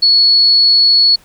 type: tone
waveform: sine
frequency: 4387 Hz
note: C#8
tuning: 19 cents flat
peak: -6 dBFS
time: 0.02-1.16 s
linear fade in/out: 10 ms
effects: pink hiss -47 dBFS RMS until 1.24 s